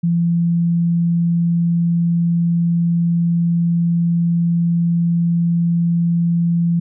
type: tone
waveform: sine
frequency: 170 Hz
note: F3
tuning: 46 cents flat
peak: -13 dBFS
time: 0.03-6.8 s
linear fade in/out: 10 ms
effects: none